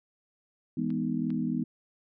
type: chord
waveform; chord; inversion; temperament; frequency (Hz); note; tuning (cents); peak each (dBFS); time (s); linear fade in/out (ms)
sine; E major seventh; none; equal with one note detuned; 164.81 / 207.1 / 246.9 / 311.1; E3 / G#3 / B3 / D#4; 0 / -5 / 0 / 0; -34 / -33 / -30 / -35; 0.77-1.64; 5
type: clicks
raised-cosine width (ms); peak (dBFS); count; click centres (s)
0.3; -36 / -34; 2; 0.904 / 1.304
effects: none